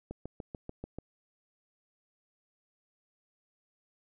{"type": "click train", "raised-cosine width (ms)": 2, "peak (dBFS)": -26, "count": 7, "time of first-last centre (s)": [0.11, 0.986], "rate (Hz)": 6.85, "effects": []}